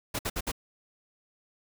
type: noise bursts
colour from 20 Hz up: pink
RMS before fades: -31 dBFS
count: 4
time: 0.14-0.518 s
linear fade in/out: 10 ms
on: 51 ms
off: 58 ms
effects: none